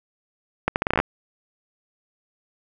accelerating click train, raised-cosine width 0.5 ms, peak -4 dBFS, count 10, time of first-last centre 0.68-1.001 s, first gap 79 ms, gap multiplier 0.78, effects none

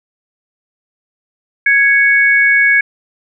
sine tone pair together, 1661.2 / 2220 Hz, G#6 / C#7, 0 / +2 cents, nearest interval perfect fourth, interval 502 cents, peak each -10 dBFS, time 1.66-2.81 s, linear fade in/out 5 ms, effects none

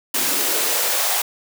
white noise with high-pass filter sweep, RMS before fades -20 dBFS, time 0.14-1.22 s, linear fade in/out 5 ms, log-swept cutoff 240 to 740 Hz, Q 2.2, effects none

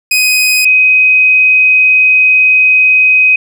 sawtooth / sine tone pair in turn, 2508 / 2518 Hz, D#7 / D#7, +13 / +20 cents, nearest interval unison, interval 7 cents, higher second, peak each -4 dBFS, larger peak neither, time 0.11-0.65 / 0.65-3.36 s, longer second, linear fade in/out 5 ms, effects none

